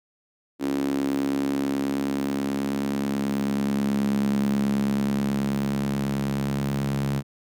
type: tone with high-pass filter sweep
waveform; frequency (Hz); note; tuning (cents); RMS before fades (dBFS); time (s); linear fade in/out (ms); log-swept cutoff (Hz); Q
sawtooth; 69.3; C#2; 0; -25; 0.59-7.23; 50; 290 to 160; 5.7
effects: none